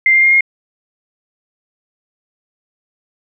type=tone with pitch steps; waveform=sine; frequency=2092 / 2108 / 2124 / 2140 Hz; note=C7 / C7 / C7 / C7; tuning=-1 / +12 / +25 / +38 cents; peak=-7 dBFS; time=0.06-0.408 s; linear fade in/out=2 ms; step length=87 ms; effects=none